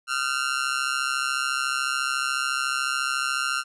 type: tone with amplitude modulation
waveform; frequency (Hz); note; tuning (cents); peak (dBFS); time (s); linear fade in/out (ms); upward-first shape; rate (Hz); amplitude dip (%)
sawtooth; 1383; F6; -17; -16; 0.07-3.64; 50; sine; 134; 95
effects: resampled to 24000 Hz